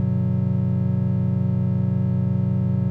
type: chord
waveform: triangle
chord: G major seventh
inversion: none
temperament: equal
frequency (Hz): 98 / 123.47 / 146.83 / 185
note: G2 / B2 / D3 / F#3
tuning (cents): 0 / 0 / 0 / 0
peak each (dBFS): -23 / -20 / -26 / -21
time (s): 0-2.9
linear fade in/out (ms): 0
effects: none

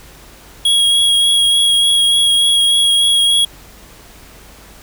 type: tone with vibrato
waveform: square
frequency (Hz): 3307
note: G#7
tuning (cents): -8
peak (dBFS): -10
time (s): 0.65-3.45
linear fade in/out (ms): 5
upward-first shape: triangle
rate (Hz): 3.4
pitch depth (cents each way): 15
effects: added 50 Hz sine -44 dBFS peak until 4.82 s + pink hiss -41 dBFS RMS until 4.82 s

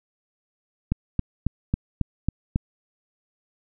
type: click train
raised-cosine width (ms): 5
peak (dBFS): -9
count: 7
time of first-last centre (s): 0.92-2.559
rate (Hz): 3.66
effects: none

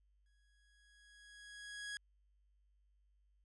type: tone with exponential growth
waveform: sawtooth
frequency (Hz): 1661.2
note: G#6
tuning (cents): 0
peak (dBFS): -38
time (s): 0.26-1.97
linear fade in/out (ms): 1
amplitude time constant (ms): 370
effects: added 50 Hz sine -70 dBFS peak until 3.44 s + resampled to 24000 Hz

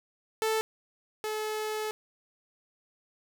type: tone pair in turn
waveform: sawtooth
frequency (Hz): 440 / 430.2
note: A4 / A4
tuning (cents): 0 / -39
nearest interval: unison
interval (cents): 39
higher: first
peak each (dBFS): -22 / -27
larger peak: first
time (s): 0.42-0.61 / 1.24-1.91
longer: second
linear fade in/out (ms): 0
effects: none

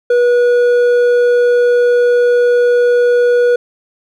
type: tone with hard clipping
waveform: sine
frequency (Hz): 485.4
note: B4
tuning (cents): -30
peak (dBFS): -9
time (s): 0.1-3.56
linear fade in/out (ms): 5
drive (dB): 5
effects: none

